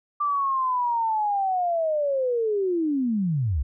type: linear sweep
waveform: sine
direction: down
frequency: 1181 to 58.27 Hz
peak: -21 dBFS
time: 0.2-3.63 s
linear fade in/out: 10 ms
effects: none